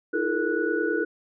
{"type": "tone cluster", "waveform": "sine", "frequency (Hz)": [315.9, 345.2, 426.1, 467.2, 1472], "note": ["D#4", "F4", "G#4", "A#4", "F#6"], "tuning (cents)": [26, -20, 44, 4, -9], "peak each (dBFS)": -29, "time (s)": [0.13, 1.05], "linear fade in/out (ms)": 10, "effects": []}